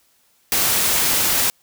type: noise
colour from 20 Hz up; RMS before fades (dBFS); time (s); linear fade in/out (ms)
white; -18; 0.52-1.5; 0
effects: white hiss -60 dBFS RMS until 1.62 s